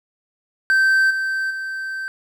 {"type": "tone with level steps", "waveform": "triangle", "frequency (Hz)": 1554, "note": "G6", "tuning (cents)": -16, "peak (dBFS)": [-11, -18, -23], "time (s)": [0.7, 2.08], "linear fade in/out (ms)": 0, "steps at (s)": [1.1, 1.5], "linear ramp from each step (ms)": 10, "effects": []}